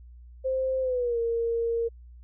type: tone with pitch glide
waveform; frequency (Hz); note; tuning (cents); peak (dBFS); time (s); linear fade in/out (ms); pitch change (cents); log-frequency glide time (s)
sine; 523.3 to 463.5; C5 to A#4; 0 to -10; -24; 0.44-1.89; 20; -210; 0.81-1.19
effects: added 60 Hz sine -45 dBFS peak until 2.23 s